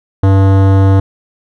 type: tone with hard clipping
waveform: sine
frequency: 96.9 Hz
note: G2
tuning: 20 cents flat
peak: -7 dBFS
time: 0.23-1 s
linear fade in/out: 5 ms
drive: 18 dB
effects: none